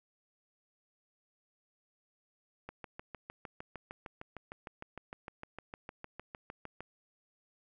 click train, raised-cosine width 0.5 ms, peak -28 dBFS, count 28, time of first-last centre 2.69-6.806 s, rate 6.56 Hz, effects none

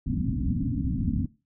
white low-pass noise, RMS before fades -27 dBFS, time 0.06-1.26 s, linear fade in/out 5 ms, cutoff 280 Hz, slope 96 dB/octave, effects noise-tail reverb RT60 0.3 s tail -19 dB re dry

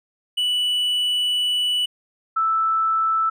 triangle / sine tone pair in turn, 2960 / 1318.5 Hz, F#7 / E6, 0 / 0 cents, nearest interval octave + major second, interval 1400 cents, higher first, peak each -17 dBFS, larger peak neither, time 0.37-1.86 / 2.36-3.3 s, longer first, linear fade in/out 10 ms, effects none

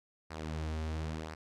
sawtooth tone with flanger, 78.7 Hz, D#2, 20 cents sharp, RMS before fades -38 dBFS, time 0.3-1.35 s, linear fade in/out 10 ms, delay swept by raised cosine 0.29 to 6.19 ms, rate 0.97 Hz, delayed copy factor -0.6, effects low-pass 7000 Hz 12 dB/octave

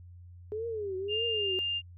sine tone with vibrato, 416.9 Hz, G#4, 7 cents sharp, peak -32 dBFS, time 0.52-1.59 s, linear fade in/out 0 ms, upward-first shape triangle, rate 1.7 Hz, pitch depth 210 cents each way
sine tone, 2804 Hz, F7, 6 cents sharp, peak -29 dBFS, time 1.08-1.82 s, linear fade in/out 50 ms
effects added 88 Hz sine -47 dBFS peak until 1.97 s

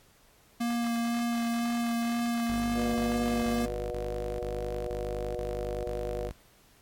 square tone with vibrato, 234.9 Hz, A#3, 13 cents sharp, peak -28 dBFS, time 0.6-3.66 s, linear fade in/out 10 ms, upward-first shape sine, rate 2 Hz, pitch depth 11 cents each way
sawtooth tone bursts, 50.5 Hz, G#1, 48 cents flat, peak -32 dBFS, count 8, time 2.49-6.324 s, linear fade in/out 5 ms, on 460 ms, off 22 ms
harmonic tone, 121.1 Hz, B2, 34 cents flat, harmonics 3 / 4 / 5 / 6, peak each -39 / -35 / -39 / -44 dBFS, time 2.74-6.31 s, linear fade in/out 50 ms
effects pink hiss -61 dBFS RMS until 6.81 s + AAC 64 kbps

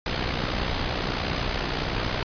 pink noise with amplitude modulation, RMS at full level -24 dBFS, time 0.06-2.23 s, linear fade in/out 2 ms, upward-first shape sine, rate 61.5 Hz, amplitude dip 60%, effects resampled to 11025 Hz

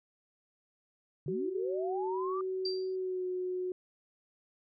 sine linear sweep, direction up, 130.81 to 1200 Hz, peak -36 dBFS, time 1.26-2.41 s, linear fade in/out 2 ms
sine tone with pitch glide, 375.5 to 365.9 Hz, F#4 to F#4, +26 to -19 cents, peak -32 dBFS, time 1.28-3.72 s, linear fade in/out 2 ms, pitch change -45 cents, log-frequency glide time 2.93-3.26 s
sine tone with exponential decay, 4699 Hz, D8, in tune, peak -31 dBFS, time 2.65-2.96 s, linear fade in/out 5 ms, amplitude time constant 66 ms
effects none

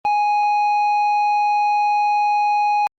sine tone with tanh clipping, 830.6 Hz, G#5, in tune, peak -16 dBFS, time 0.05-2.87 s, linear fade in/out 0 ms, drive 7 dB, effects Opus 24 kbps

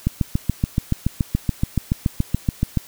click train, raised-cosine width 5 ms, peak -5 dBFS, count 20, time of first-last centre 0.07-2.773 s, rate 7.03 Hz, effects white hiss -44 dBFS RMS until 2.87 s

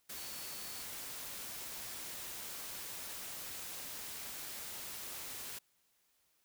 sine tone in noise, 4446 Hz, C#8, 4 cents sharp, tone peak -53 dBFS, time 0.16-0.84 s, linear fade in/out 10 ms, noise white, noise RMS -45 dBFS, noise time 0.09-5.59 s, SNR -11 dB, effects white hiss -75 dBFS RMS until 6.44 s

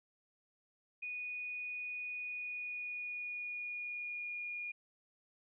sine tone with pitch glide, 2470 to 2433 Hz, D#7 to D#7, -13 to -39 cents, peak -39 dBFS, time 1.02-4.72 s, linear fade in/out 10 ms, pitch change -26 cents, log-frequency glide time 2.19-4.35 s, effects none

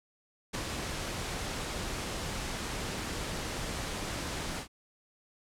pink noise with ADSR envelope, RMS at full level -31 dBFS, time 0.53-4.68 s, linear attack 21 ms, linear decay 4 ms, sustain -5 dB, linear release 100 ms, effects low-pass 9000 Hz 12 dB/octave

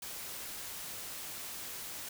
white noise, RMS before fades -43 dBFS, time 0.02-2.09 s, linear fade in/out 5 ms, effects none

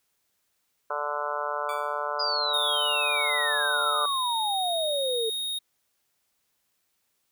harmonic tone, 146.83 Hz, D3, in tune, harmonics 3 / 4 / 5 / 6 / 7 / 8 / 9 / 10, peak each -39 / -33 / -38 / -37 / -33 / -38 / -34 / -38 dBFS, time 0.9-4.06 s, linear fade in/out 5 ms
20% pulse tone with exponential decay, 1156 Hz, D6, 28 cents flat, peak -29 dBFS, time 1.69-2.13 s, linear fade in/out 2 ms, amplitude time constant 95 ms
sine exponential sweep, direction down, 4978 to 436.1 Hz, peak -26 dBFS, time 2.19-5.3 s, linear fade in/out 10 ms
square tone, 3729 Hz, A#7, in tune, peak -29 dBFS, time 2.53-5.59 s, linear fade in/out 10 ms
effects white hiss -74 dBFS RMS until 7.31 s

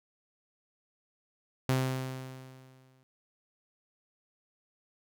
sawtooth tone with exponential decay, 130.4 Hz, C3, 5 cents flat, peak -20 dBFS, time 1.69-3.03 s, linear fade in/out 0 ms, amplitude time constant 290 ms, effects none

